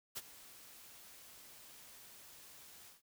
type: noise with ADSR envelope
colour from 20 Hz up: white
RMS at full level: -41 dBFS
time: 0.15-3.02 s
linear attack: 22 ms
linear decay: 34 ms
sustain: -16 dB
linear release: 140 ms
effects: none